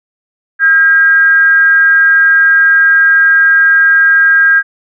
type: tone with frequency modulation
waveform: sine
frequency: 1613 Hz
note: G6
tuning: 49 cents sharp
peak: -4 dBFS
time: 0.59-4.63 s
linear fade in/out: 50 ms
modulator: 310 Hz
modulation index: 0.28
effects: none